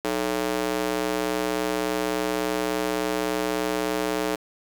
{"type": "tone with high-pass filter", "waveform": "square", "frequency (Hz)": 61.74, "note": "B1", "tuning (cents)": 0, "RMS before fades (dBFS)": -26, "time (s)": [0.04, 4.36], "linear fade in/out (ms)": 10, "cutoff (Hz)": 380, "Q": 1.5, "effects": ["7-bit"]}